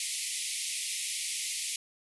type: band-pass noise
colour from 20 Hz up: white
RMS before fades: -35 dBFS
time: 0-1.76 s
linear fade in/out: 2 ms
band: 2000 to 11000 Hz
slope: 96 dB/octave
effects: none